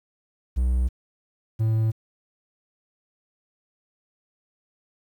triangle tone pair in turn, 62.3 / 111.01 Hz, B1 / A2, +16 / +16 cents, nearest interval minor seventh, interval 1000 cents, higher second, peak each -17 dBFS, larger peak neither, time 0.56-0.89 / 1.59-1.92 s, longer neither, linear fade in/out 20 ms, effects 9-bit

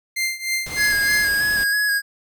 sawtooth tone with tremolo, 2093 Hz, C7, in tune, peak -15 dBFS, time 0.16-1.29 s, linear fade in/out 10 ms, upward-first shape triangle, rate 3.3 Hz, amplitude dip 90%
pink noise, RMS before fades -34 dBFS, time 0.66-1.64 s, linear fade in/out 5 ms
square tone with vibrato, 1661.2 Hz, G#6, in tune, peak -18 dBFS, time 0.76-2.02 s, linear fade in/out 50 ms, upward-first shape square, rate 3.1 Hz, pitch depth 20 cents each way
effects none

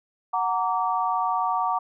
sine chord, Gb augmented, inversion none, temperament just, 740 / 925 / 1156.2 Hz, Gb5 / Bb5 / D6, 0 / -14 / -27 cents, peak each -26 dBFS, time 0.33-1.79 s, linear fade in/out 10 ms, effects none

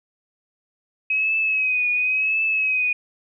sine tone with vibrato, 2539 Hz, D#7, 34 cents sharp, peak -18 dBFS, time 1.1-2.93 s, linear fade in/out 5 ms, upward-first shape triangle, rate 0.94 Hz, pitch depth 64 cents each way, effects none

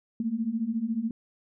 sine beating tone pair, 217 / 231 Hz, A3 / A#3, -24 / -16 cents, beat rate 14 Hz, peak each -31 / -28 dBFS, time 0.2-1.11 s, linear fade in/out 2 ms, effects none

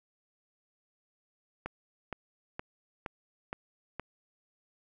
click train, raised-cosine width 0.5 ms, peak -21 dBFS, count 6, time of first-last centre 1.66-3.996 s, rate 2.14 Hz, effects none

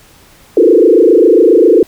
sine tone with frequency modulation, 401.5 Hz, G4, 41 cents sharp, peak -3 dBFS, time 0.57-1.83 s, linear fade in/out 2 ms, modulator 27.4 Hz, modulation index 3, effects pink hiss -43 dBFS RMS until 1.87 s

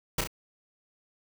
pink noise with echo, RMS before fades -26 dBFS, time 0.18-0.21 s, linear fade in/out 5 ms, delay 32 ms, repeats 2, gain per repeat -5 dB, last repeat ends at 0.274 s, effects none

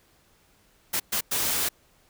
white noise bursts at uneven times, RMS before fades -26 dBFS, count 3, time 0.93-1 / 1.12-1.21 / 1.31-1.69 s, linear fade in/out 10 ms, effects pink hiss -62 dBFS RMS until 2.09 s

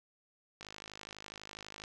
click train, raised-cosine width 0.2 ms, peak -28 dBFS, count 65, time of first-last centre 0.61-1.838 s, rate 52.1 Hz, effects none

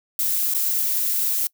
violet noise with dropouts, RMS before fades -22 dBFS, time 0.19-1.47 s, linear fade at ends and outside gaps 1 ms, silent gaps 0.538-0.547 s, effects noise-tail reverb RT60 0.1 s tail -24 dB re dry

